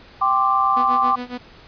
sine chord, G suspended fourth, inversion none, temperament equal, 784 / 1046.5 / 1174.7 Hz, G5 / C6 / D6, 0 / 0 / 0 cents, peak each -21 / -21 / -17 dBFS, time 0.21-1.16 s, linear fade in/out 10 ms
sawtooth tone with tremolo, 246.9 Hz, B3, in tune, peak -22 dBFS, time 0.76-1.38 s, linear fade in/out 10 ms, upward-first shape sine, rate 7.2 Hz, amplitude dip 90%
effects pink hiss -46 dBFS RMS until 1.67 s + resampled to 11025 Hz

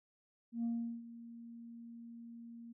sine tone with ADSR envelope, 233.1 Hz, A#3, in tune, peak -31 dBFS, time 0.52-2.73 s, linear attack 120 ms, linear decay 380 ms, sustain -17 dB, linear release 14 ms, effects tanh soft clip ceiling -31 dBFS

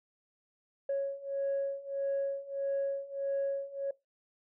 sine beating tone pair, 552 / 553.6 Hz, C#5 / C#5, -7 / -2 cents, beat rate 1.6 Hz, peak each -34 / -32 dBFS, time 0.89-3.91 s, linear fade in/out 5 ms, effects noise-tail reverb RT60 0.2 s tail -20 dB re dry + tanh soft clip ceiling -26 dBFS

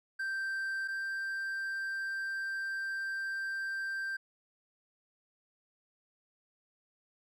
triangle tone pair in turn, 1567 / 1573.6 Hz, G6 / G6, -1 / +6 cents, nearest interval unison, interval 7 cents, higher second, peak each -31 / -32 dBFS, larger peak first, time 0.19-0.88 / 0.88-4.17 s, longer second, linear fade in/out 10 ms, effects none

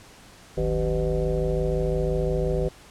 sine tone with frequency modulation, 272.1 Hz, C#4, 32 cents flat, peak -21 dBFS, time 0.57-2.69 s, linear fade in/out 10 ms, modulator 114 Hz, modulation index 2.6, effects pink hiss -49 dBFS RMS until 2.9 s + low-pass 10000 Hz 12 dB/octave

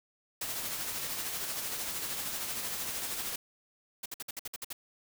white noise with tremolo, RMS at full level -35 dBFS, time 0.41-3.36 s, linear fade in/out 5 ms, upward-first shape sine, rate 13 Hz, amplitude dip 35%
white noise bursts, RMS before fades -39 dBFS, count 9, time 4.03-4.73 s, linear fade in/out 5 ms, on 28 ms, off 56 ms
effects none

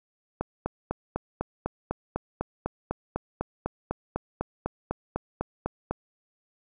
click train, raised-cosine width 1 ms, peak -14 dBFS, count 23, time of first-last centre 0.41-5.91 s, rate 4 Hz, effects none

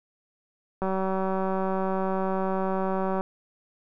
click train, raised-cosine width 1 ms, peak -15 dBFS, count 455, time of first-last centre 0.82-3.209 s, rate 190 Hz, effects none

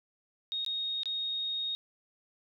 sine tone with dropouts, 3729 Hz, A#7, in tune, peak -31 dBFS, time 0.52-1.75 s, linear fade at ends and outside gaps 0 ms, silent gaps 0.648-0.663 / 1.033-1.057 s, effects none

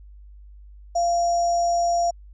sine tone with sample-and-hold, 690 Hz, F5, 21 cents flat, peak -18 dBFS, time 0.95-2.11 s, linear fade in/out 10 ms, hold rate 6300 Hz, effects added 50 Hz sine -42 dBFS peak until 2.33 s + resampled to 16000 Hz

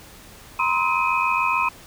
sine tone cluster, 955 / 1042 / 1279 / 2432 / 2527 Hz, A#5 / C6 / D#6 / D#7 / D#7, +42 / -7 / +47 / -40 / +26 cents, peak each -25 / -22 / -27 / -30 / -24 dBFS, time 0.59-1.69 s, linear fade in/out 5 ms, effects pink hiss -45 dBFS RMS until 1.86 s

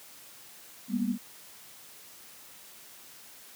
sine tone cluster, 198.6 / 233.1 / 246.8 Hz, G3 / A#3 / B3, +23 / 0 / -1 cents, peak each -31 dBFS, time 0.88-1.18 s, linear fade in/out 50 ms, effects white hiss -51 dBFS RMS until 3.55 s + high-pass 100 Hz 12 dB/octave

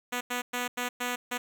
5% pulse tone bursts at uneven times, 246 Hz, B3, 7 cents flat, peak -18 dBFS, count 6, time 0.12-0.21 / 0.3-0.42 / 0.53-0.68 / 0.77-0.89 / 1-1.16 / 1.31-1.38 s, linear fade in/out 10 ms, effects none

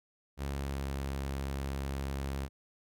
sawtooth tone with pitch glide, 69.4 to 68.37 Hz, C#2 to C#2, +3 to -23 cents, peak -30 dBFS, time 0.37-2.49 s, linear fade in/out 50 ms, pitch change -26 cents, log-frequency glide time 0.5-0.9 s, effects none

